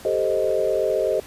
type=chord; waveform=sine; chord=A half-diminished seventh; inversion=third; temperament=equal; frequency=392 / 440 / 523.3 / 622.3 Hz; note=G4 / A4 / C5 / Eb5; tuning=0 / 0 / 0 / 0 cents; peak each=-25 / -25 / -24 / -23 dBFS; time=0.05-1.2 s; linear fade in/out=2 ms; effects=pink hiss -43 dBFS RMS until 1.26 s + resampled to 32000 Hz